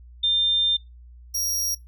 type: tone pair in turn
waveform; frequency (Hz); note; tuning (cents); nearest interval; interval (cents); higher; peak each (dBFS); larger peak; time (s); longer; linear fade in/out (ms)
sine / sawtooth; 3600 / 5644; A7 / F8; +39 / +17; minor sixth; 778; second; -18 / -21; first; 0.23-0.77 / 1.34-1.75; first; 10
effects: noise-tail reverb RT60 0.2 s tail -21 dB re dry + added 60 Hz sine -43 dBFS peak until 1.87 s